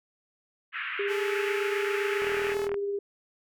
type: band-pass noise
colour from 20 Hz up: pink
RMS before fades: -34 dBFS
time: 0.72-2.56 s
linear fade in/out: 50 ms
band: 1300 to 2800 Hz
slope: 48 dB/octave
type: tone with tremolo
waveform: sine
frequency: 402.4 Hz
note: G4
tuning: 45 cents sharp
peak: -26 dBFS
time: 0.99-2.99 s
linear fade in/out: 5 ms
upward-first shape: triangle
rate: 18 Hz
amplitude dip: 30%
type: tone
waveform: sawtooth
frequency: 430 Hz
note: A4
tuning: 40 cents flat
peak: -31 dBFS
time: 1.07-2.69 s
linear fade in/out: 50 ms
type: click train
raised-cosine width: 0.5 ms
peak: -21 dBFS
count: 22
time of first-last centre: 2.22-2.742 s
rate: 40.2 Hz
effects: none